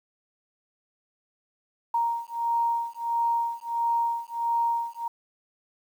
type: beating tone pair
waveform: sine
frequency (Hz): 932.3 / 933.8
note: A#5 / A#5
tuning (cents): 0 / +3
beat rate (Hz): 1.5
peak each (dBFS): -27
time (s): 1.94-5.08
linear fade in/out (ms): 5
effects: 9-bit